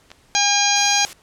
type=clicks; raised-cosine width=0.2 ms; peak=-26 / -20 dBFS; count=2; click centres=0.104 / 0.116 s
type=harmonic tone; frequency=810 Hz; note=G#5; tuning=43 cents flat; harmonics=1 / 2 / 3 / 4 / 5 / 6 / 7 / 8; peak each=-21 / -26 / -23 / -25 / -23 / -24 / -26 / -20 dBFS; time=0.35-1.05 s; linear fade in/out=0 ms
type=noise; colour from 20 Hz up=white; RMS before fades=-36 dBFS; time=0.76-1.13 s; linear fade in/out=0 ms
effects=pink hiss -55 dBFS RMS until 1.22 s + low-pass 10000 Hz 12 dB/octave